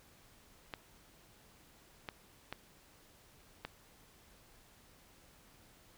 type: clicks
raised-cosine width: 0.3 ms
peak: -24 dBFS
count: 4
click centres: 0.738 / 2.088 / 2.526 / 3.65 s
effects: pink hiss -63 dBFS RMS until 5.97 s